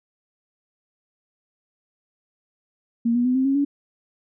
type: tone with pitch steps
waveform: sine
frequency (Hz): 233.1 / 242.4 / 252.2 / 262.3 / 272.8 / 283.7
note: A#3 / B3 / B3 / C4 / C#4 / C#4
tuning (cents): 0 / -32 / +36 / +4 / -28 / +40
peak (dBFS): -17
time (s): 3.05-3.65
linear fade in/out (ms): 10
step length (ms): 100
effects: none